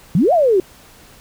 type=exponential two-way sweep; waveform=sine; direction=up then down; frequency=146.5 to 740 to 353.9 Hz; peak=-10 dBFS; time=0.15-0.6 s; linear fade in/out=2 ms; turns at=0.33 s; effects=pink hiss -45 dBFS RMS until 1.2 s